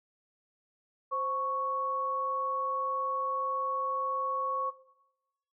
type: tone pair together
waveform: sine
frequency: 523.2 / 1108.7 Hz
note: C5 / C#6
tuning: 0 / 0 cents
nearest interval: octave + minor second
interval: 1300 cents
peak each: -37 / -29 dBFS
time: 1.11-4.71 s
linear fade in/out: 20 ms
effects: noise-tail reverb RT60 0.9 s tail -17 dB re dry